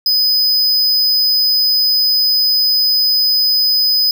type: tone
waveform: square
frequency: 5010 Hz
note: D#8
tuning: 11 cents sharp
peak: -11 dBFS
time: 0.06-4.11 s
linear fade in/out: 2 ms
effects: none